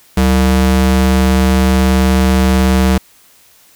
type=ring-modulated tone; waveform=square; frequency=130.81 Hz; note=C3; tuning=in tune; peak=-6 dBFS; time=0.17-2.98 s; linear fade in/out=5 ms; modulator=60.1 Hz; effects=white hiss -47 dBFS RMS until 3.75 s